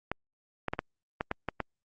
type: clicks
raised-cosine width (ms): 0.5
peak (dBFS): -15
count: 8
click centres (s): 0.116 / 0.683 / 0.735 / 0.791 / 1.209 / 1.314 / 1.487 / 1.603
effects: Opus 48 kbps